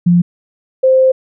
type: tone pair in turn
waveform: sine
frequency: 174.61 / 522.3 Hz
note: F3 / C5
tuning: 0 / -3 cents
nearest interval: octave + perfect fifth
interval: 1897 cents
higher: second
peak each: -6 dBFS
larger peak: neither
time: 0.06-0.22 / 0.83-1.12 s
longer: second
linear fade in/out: 10 ms
effects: none